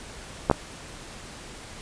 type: clicks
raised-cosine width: 1 ms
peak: -4 dBFS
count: 2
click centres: 0.499 / 0.513 s
effects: pink hiss -42 dBFS RMS until 1.81 s + resampled to 22050 Hz